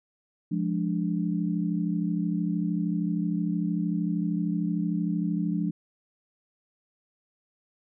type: chord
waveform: sine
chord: D diminished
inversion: first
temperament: equal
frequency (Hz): 174.61 / 207.7 / 293.7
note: F3 / Ab3 / D4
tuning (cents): 0 / 0 / 0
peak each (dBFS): -27 / -30 / -31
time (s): 0.51-5.71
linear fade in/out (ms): 10
effects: none